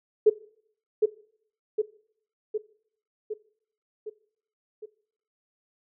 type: tone with echo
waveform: sine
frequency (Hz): 428.2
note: A4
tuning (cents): -47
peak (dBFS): -12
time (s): 0.26-0.3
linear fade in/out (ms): 10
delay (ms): 760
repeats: 6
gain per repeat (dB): -4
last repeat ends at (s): 4.86
effects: noise-tail reverb RT60 0.6 s tail -19 dB re dry